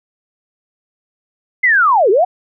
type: linear two-way sweep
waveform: sine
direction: down then up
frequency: 2100 to 358.1 to 765 Hz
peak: -8 dBFS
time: 1.63-2.25 s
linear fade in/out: 10 ms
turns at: 2.1 s
effects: none